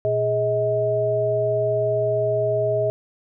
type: tone cluster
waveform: sine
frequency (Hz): 119.9 / 415.8 / 635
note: A#2 / G#4 / D#5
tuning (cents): +49 / +2 / +35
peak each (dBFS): -27 / -24 / -20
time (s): 0.05-2.9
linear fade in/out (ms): 0
effects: none